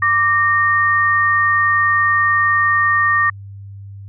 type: tone pair together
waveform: sine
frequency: 1174.7 / 1844.7 Hz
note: D6 / A#6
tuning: 0 / -19 cents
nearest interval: minor sixth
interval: 781 cents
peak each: -15 / -14 dBFS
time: 0.02-3.3 s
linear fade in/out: 5 ms
effects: added 99 Hz sine -31 dBFS peak until 4.08 s